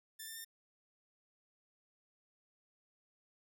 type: tone with pitch steps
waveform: 5% pulse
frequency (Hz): 1771 / 1790.5 / 1810.3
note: A6 / A6 / A6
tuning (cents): +11 / +30 / +49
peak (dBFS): -35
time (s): 0.19-0.448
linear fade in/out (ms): 10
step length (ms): 86
effects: none